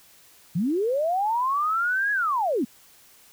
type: linear two-way sweep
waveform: sine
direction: up then down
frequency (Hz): 149.5 to 1686 to 203.5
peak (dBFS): -21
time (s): 0.55-2.65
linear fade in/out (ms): 10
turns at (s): 2.12
effects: white hiss -54 dBFS RMS until 3.32 s